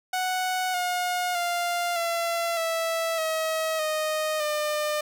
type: tone with pitch steps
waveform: sawtooth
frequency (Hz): 740 / 718.5 / 697.7 / 677.4 / 657.7 / 638.6 / 620.1 / 602.1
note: F#5 / F5 / F5 / E5 / E5 / D#5 / D#5 / D5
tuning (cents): 0 / +49 / -2 / +47 / -4 / +45 / -6 / +43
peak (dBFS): -21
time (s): 0.13-5.01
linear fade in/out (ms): 5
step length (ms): 610
effects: none